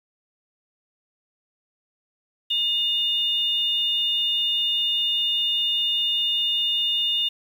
sine tone pair together, 2860 / 3595 Hz, F7 / A7, +41 / +36 cents, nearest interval major third, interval 395 cents, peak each -23 dBFS, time 2.5-7.29 s, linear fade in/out 10 ms, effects 8-bit

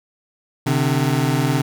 25% pulse beating tone pair, 130.81 / 149.81 Hz, C3 / D3, 0 / +35 cents, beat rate 19 Hz, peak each -15 / -16 dBFS, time 0.66-1.62 s, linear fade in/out 10 ms, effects none

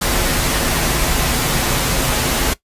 pink noise with comb filter, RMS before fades -17 dBFS, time 0.01-2.54 s, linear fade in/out 10 ms, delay 10 ms, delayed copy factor -0.5, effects noise-tail reverb RT60 0.1 s tail -18 dB re dry + resampled to 32000 Hz

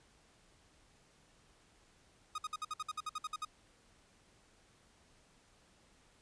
45% pulse tone bursts, 1244.5 Hz, D#6, in tune, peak -37 dBFS, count 13, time 2.35-3.45 s, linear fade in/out 5 ms, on 32 ms, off 57 ms, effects pink hiss -67 dBFS RMS until 6.21 s + resampled to 22050 Hz

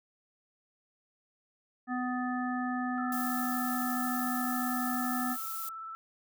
harmonic tone, 250 Hz, B3, 21 cents sharp, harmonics 1 / 3 / 5 / 7, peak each -32 / -37 / -39 / -40 dBFS, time 1.87-5.37 s, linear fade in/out 50 ms
sine tone with vibrato, 1322 Hz, E6, 5 cents sharp, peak -39 dBFS, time 2.98-5.95 s, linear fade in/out 0 ms, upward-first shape sine, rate 18 Hz, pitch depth 21 cents each way
violet noise, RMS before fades -39 dBFS, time 3.12-5.69 s, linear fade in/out 2 ms
effects none

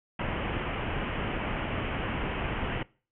pink low-pass noise, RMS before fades -32 dBFS, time 0.19-2.83 s, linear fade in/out 5 ms, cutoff 3100 Hz, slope 96 dB/octave, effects noise-tail reverb RT60 0.4 s tail -23 dB re dry

